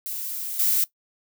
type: noise with level steps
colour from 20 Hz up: violet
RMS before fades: -31 / -21 dBFS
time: 0.06-0.84 s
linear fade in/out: 0 ms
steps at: 0.59 s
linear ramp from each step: 5 ms
effects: noise-tail reverb RT60 0.1 s tail -18 dB re dry